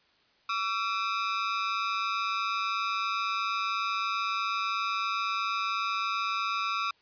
sawtooth ring-modulated tone, 1244.5 Hz, D#6, in tune, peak -21 dBFS, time 0.49-6.91 s, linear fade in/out 5 ms, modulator 104 Hz, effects white hiss -65 dBFS RMS until 7.01 s + resampled to 11025 Hz

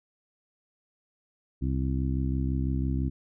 harmonic tone, 66 Hz, C2, 16 cents sharp, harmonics 1 / 2 / 3 / 4 / 5, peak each -28 / -30 / -36 / -33 / -39 dBFS, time 1.61-3.1 s, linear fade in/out 20 ms, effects none

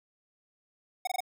square tone bursts, 740 Hz, F#5, in tune, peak -29 dBFS, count 4, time 1.05-1.205 s, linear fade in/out 5 ms, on 23 ms, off 21 ms, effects none

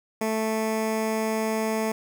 15% pulse tone with notch filter, 220 Hz, A3, in tune, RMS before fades -26 dBFS, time 0.21-1.92 s, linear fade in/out 5 ms, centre 3800 Hz, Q 1.8, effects none

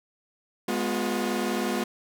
sawtooth chord, F diminished, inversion first, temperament equal with one note detuned, 207.7 / 246.9 / 357.4 Hz, Ab3 / Cb4 / F4, 0 / 0 / +40 cents, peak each -26 dBFS, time 0.68-1.84 s, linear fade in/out 5 ms, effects none

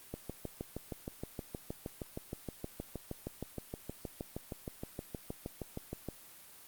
click train, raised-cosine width 2 ms, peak -25 dBFS, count 39, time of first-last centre 0.14-6.087 s, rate 6.39 Hz, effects white hiss -55 dBFS RMS until 6.67 s + Opus 32 kbps

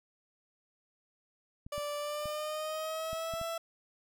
clicks, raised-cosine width 5 ms, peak -33 dBFS, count 6, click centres 1.665 / 1.78 / 2.257 / 3.131 / 3.338 / 3.414 s
30% pulse tone with pitch glide, 585 to 664.3 Hz, D5 to E5, -7 to +13 cents, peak -32 dBFS, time 1.72-3.58 s, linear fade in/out 5 ms, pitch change +220 cents, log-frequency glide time 1.98-3.43 s
effects none

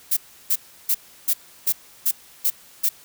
violet noise bursts, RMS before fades -19 dBFS, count 8, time 0.11-2.892 s, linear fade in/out 10 ms, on 59 ms, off 330 ms, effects white hiss -49 dBFS RMS until 3.04 s

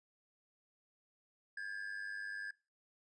triangle ring-modulated tone, 1661.2 Hz, G#6, in tune, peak -36 dBFS, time 1.57-2.51 s, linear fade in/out 5 ms, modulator 50.1 Hz, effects noise-tail reverb RT60 0.3 s tail -22 dB re dry + resampled to 22050 Hz

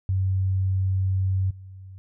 sine tone with level steps, 94.9 Hz, F#2, 44 cents sharp, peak -20 / -39 dBFS, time 0.09-1.98 s, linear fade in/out 0 ms, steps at 1.5 s, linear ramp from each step 10 ms, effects none

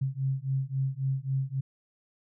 sine beating tone pair, 132.5 / 136.2 Hz, C3 / C#3, +22 / -30 cents, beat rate 3.7 Hz, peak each -30 / -30 dBFS, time 0.01-1.61 s, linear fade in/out 10 ms, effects none

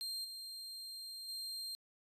40% pulse tone with level steps, 4186 Hz, C8, in tune, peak -38 / -44 / -40 dBFS, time 0.01-1.75 s, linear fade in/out 0 ms, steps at 0.24 / 1.28 s, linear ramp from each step 10 ms, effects resampled to 32000 Hz

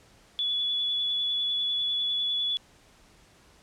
sine tone with vibrato, 3419 Hz, G#7, 50 cents sharp, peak -25 dBFS, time 0.39-2.57 s, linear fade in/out 0 ms, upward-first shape sine, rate 10 Hz, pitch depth 13 cents each way, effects pink hiss -58 dBFS RMS until 3.62 s + low-pass 9000 Hz 12 dB/octave

